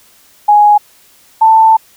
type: tone pair in turn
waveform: sine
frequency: 832 / 887.2 Hz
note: G#5 / A5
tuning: +3 / +14 cents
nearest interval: minor second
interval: 111 cents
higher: second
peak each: -3 dBFS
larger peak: neither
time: 0.48-0.78 / 1.41-1.77 s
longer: second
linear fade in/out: 10 ms
effects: white hiss -46 dBFS RMS until 1.96 s